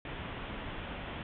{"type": "low-pass noise", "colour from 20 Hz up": "pink", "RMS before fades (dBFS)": -41, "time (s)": [0.05, 1.23], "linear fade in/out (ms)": 2, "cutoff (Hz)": 3500, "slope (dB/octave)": 96, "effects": []}